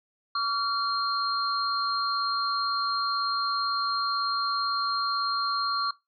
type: tone cluster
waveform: sine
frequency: 1141 / 1379 / 4201 Hz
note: C#6 / F6 / C8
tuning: +50 / -22 / +6 cents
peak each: -27 / -31 / -30 dBFS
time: 0.35-5.91 s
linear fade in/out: 5 ms
effects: noise-tail reverb RT60 0.2 s tail -19 dB re dry